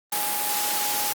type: tone in noise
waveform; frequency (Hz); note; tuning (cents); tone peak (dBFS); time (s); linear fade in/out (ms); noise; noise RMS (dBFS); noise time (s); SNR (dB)
sine; 830.6; G#5; 0; -30; 0.12-1.13; 5; white; -26; 0.12-1.13; -7
effects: high-pass 200 Hz 12 dB/octave + Opus 32 kbps